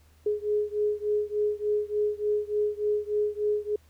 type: beating tone pair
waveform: sine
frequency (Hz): 417.5 / 420.9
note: G#4 / G#4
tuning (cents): +9 / +23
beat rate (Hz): 3.4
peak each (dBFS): -27 / -28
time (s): 0.26-3.76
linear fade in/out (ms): 5
effects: added 77 Hz sine -56 dBFS peak until 3.89 s + pink hiss -64 dBFS RMS until 3.89 s